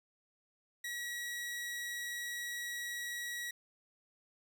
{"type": "tone", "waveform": "sawtooth", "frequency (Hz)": 1919, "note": "A#6", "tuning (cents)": 50, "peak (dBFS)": -35, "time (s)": [0.84, 3.51], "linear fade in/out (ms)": 5, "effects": []}